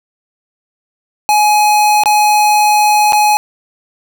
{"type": "tone with dropouts", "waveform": "square", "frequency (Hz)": 841, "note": "G#5", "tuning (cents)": 22, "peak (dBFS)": -8, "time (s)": [1.29, 3.37], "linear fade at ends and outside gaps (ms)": 0, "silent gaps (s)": [[2.036, 2.058], [3.123, 3.131]], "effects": []}